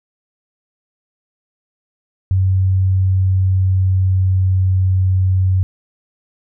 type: tone with pitch glide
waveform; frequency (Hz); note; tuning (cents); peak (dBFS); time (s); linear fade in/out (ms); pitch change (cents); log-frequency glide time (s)
sine; 94.4 to 93.59; F#2 to F#2; +35 to +20; -11; 2.31-5.63; 0; -15; 2.9-4.84
effects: none